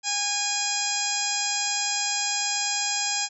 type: harmonic tone with a mistuned harmonic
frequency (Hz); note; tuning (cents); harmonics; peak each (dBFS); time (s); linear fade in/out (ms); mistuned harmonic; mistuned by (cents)
819; G#5; -24; 1 / 2 / 3 / 4 / 5 / 6 / 7 / 8 / 9; -33 / -36 / -33 / -35 / -36 / -30 / -36 / -32 / -30; 0.03-3.29; 50; 6; +32
effects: none